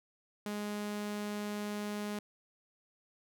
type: tone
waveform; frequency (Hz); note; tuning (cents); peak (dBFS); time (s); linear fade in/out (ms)
sawtooth; 207.7; G#3; 0; -32; 0.46-2.19; 2
effects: none